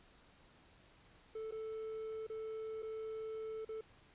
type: tone with dropouts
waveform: triangle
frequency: 440 Hz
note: A4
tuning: in tune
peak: -39 dBFS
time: 1.35-3.81 s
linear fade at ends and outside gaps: 5 ms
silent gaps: 1.511-1.521 / 2.268-2.298 / 2.823-2.828 / 3.649-3.689 s
effects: pink hiss -65 dBFS RMS until 4.14 s + resampled to 8000 Hz